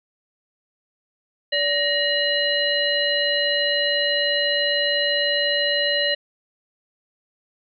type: harmonic tone with a mistuned harmonic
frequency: 579 Hz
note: D5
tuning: 25 cents flat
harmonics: 1 / 3 / 5 / 7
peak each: -24 / -24 / -24 / -24 dBFS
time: 1.52-6.15 s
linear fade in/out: 10 ms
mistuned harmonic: 3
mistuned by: +130 cents
effects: none